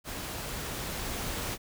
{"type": "noise with level ramp", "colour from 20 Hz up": "pink", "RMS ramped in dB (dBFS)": [-38, -34], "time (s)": [0.04, 1.58], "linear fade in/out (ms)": 50, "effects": []}